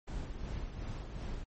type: noise with tremolo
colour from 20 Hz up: brown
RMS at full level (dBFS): -38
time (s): 0.07-1.44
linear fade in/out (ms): 10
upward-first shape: sine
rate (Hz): 2.7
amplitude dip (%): 45
effects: MP3 32 kbps